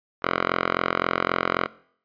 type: tone with band-pass filter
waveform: 5% pulse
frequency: 43.79 Hz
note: F1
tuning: 5 cents sharp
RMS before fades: -25 dBFS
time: 0.22-1.67 s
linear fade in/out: 20 ms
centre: 1300 Hz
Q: 1.3
effects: noise-tail reverb RT60 0.6 s tail -20 dB re dry + resampled to 11025 Hz